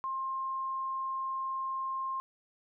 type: tone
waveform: sine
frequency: 1061 Hz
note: C6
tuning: 24 cents sharp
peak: -32 dBFS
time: 0.04-2.2 s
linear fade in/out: 0 ms
effects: none